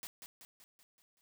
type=noise with echo; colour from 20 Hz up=white; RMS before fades=-45 dBFS; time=0.03-0.07 s; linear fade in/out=0 ms; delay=190 ms; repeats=6; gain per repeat=-5 dB; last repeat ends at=1.21 s; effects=none